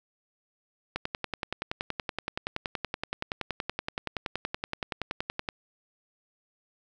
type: click train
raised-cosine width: 0.3 ms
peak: -14 dBFS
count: 49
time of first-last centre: 0.96-5.488 s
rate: 10.6 Hz
effects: none